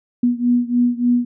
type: beating tone pair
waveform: sine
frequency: 241.8 / 245.2 Hz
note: B3 / B3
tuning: -36 / -12 cents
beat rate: 3.4 Hz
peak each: -16 / -18 dBFS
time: 0.23-1.25 s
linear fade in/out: 5 ms
effects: none